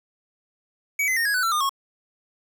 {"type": "tone with pitch steps", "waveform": "square", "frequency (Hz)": [2268, 2044, 1842.2, 1660.3, 1496.3, 1348.6, 1215.4, 1095.4], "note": ["C#7", "C7", "A#6", "G#6", "F#6", "E6", "D#6", "C#6"], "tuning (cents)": [39, -41, -21, -1, 19, 39, -41, -21], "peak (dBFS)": -21, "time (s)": [0.99, 1.694], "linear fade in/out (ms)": 5, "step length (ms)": 88, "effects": []}